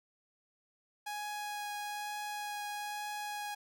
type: tone with vibrato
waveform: sawtooth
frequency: 830.6 Hz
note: G#5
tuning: in tune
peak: -34 dBFS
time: 1.06-3.55 s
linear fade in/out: 10 ms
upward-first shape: triangle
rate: 1.1 Hz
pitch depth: 9 cents each way
effects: none